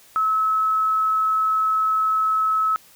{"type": "tone", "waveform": "sine", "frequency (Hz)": 1294, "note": "E6", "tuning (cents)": -32, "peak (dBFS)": -17, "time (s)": [0.16, 2.76], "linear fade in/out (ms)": 0, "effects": ["white hiss -51 dBFS RMS until 2.95 s"]}